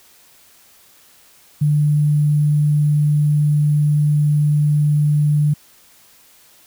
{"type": "tone with sample-and-hold", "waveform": "sine", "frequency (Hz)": 148.5, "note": "D3", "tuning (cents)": 20, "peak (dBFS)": -12, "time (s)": [1.61, 5.54], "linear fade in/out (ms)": 10, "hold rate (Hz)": 11025, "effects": ["white hiss -50 dBFS RMS until 6.66 s"]}